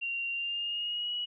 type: tone with pitch glide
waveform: sine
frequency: 2763 to 2921 Hz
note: F7 to F#7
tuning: -19 to -23 cents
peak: -31 dBFS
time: 0.01-1.26 s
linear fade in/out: 20 ms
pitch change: +96 cents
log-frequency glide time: 0.31-1.13 s
effects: none